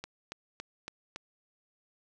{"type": "click train", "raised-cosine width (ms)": 0.2, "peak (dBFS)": -22, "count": 5, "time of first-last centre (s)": [0.04, 1.16], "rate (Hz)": 3.57, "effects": []}